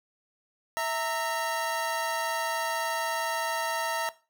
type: tone pair together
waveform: 25% pulse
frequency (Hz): 655.8 / 922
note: E5 / A#5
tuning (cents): -9 / -19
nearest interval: tritone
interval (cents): 590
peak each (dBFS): -27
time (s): 0.77-4.09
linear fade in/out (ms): 0
effects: noise-tail reverb RT60 0.3 s tail -17 dB re dry